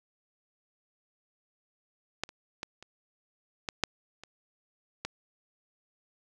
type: clicks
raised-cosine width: 0.2 ms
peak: -13 / -30 / -18 / -30 / -15 / -7 / -28 / -16 dBFS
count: 8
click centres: 2.236 / 2.291 / 2.631 / 2.826 / 3.688 / 3.837 / 4.236 / 5.05 s
effects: none